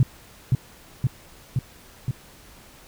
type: tone with echo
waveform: sine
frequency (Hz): 127.2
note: C3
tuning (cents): -48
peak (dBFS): -12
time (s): 0-0.03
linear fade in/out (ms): 2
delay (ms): 520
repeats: 4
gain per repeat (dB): -2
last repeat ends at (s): 2.11
effects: pink hiss -49 dBFS RMS until 2.87 s